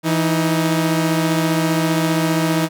sawtooth tone pair together, 164.81 / 314.5 Hz, E3 / D#4, 0 / +19 cents, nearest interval major seventh, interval 1119 cents, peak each -14 / -15 dBFS, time 0.03-2.69 s, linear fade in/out 50 ms, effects none

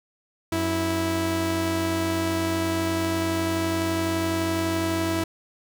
sawtooth tone pair together, 91.99 / 327.8 Hz, F#2 / E4, -10 / -10 cents, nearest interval octave + minor seventh, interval 2200 cents, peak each -25 / -20 dBFS, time 0.52-5.24 s, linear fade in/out 5 ms, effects none

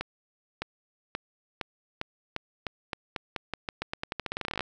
accelerating click train, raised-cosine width 0.3 ms, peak -15 dBFS, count 29, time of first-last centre 0.01-4.607 s, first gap 610 ms, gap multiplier 0.87, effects none

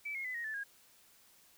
sine tone with pitch steps, 2309 / 2154 / 2010 / 1875.5 / 1749.9 / 1632.7 Hz, D7 / C7 / B6 / A#6 / A6 / G#6, -30 / +50 / +30 / +10 / -10 / -30 cents, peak -37 dBFS, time 0.05-0.638 s, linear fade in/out 10 ms, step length 98 ms, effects white hiss -64 dBFS RMS until 1.57 s

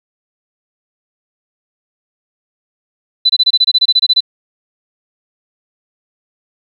sine tone bursts, 4000 Hz, B7, 21 cents sharp, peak -6 dBFS, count 14, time 3.25-4.206 s, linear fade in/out 10 ms, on 46 ms, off 24 ms, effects 8-bit

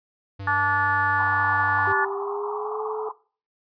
square tone with vibrato, 98 Hz, G2, in tune, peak -33 dBFS, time 0.39-1.93 s, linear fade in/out 10 ms, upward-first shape sine, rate 11 Hz, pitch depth 14 cents each way
harmonic tone, 290 Hz, D4, 22 cents flat, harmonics 3 / 4 / 5 / 6, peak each -25 / -25 / -25 / -25 dBFS, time 0.47-2.05 s, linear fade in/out 5 ms
pink band-pass noise, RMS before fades -33 dBFS, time 1.18-3.12 s, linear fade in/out 10 ms, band 760 to 1200 Hz, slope 96 dB/octave
sine tone with pitch glide, 392 to 432.4 Hz, G4 to A4, 0 to -30 cents, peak -28 dBFS, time 1.87-3.09 s, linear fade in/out 5 ms, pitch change +170 cents, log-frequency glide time 2.03-2.81 s
effects noise-tail reverb RT60 0.4 s tail -19 dB re dry + resampled to 11025 Hz

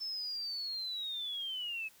sine linear sweep, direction down, 5300 to 2556 Hz, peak -36 dBFS, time 0-1.89 s, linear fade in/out 20 ms, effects white hiss -62 dBFS RMS until 2 s

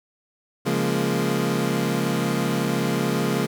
25% pulse chord, Bb minor seventh, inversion first, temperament equal, 138.59 / 174.61 / 207.7 / 233.1 Hz, Db3 / F3 / Ab3 / Bb3, 0 / 0 / 0 / 0 cents, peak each -23 dBFS, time 0.65-3.47 s, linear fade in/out 20 ms, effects none

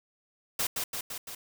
white noise with echo, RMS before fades -29 dBFS, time 0.59-0.67 s, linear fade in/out 5 ms, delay 170 ms, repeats 4, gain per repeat -3 dB, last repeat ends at 1.35 s, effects none

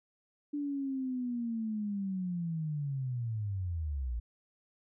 sine linear sweep, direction down, 293.7 to 55 Hz, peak -32 dBFS, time 0.53-4.2 s, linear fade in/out 10 ms, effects none

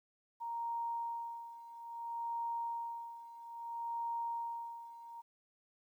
sine tone with tremolo, 932.3 Hz, A#5, in tune, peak -35 dBFS, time 0.4-5.22 s, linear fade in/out 20 ms, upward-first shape sine, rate 0.6 Hz, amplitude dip 80%, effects 12-bit

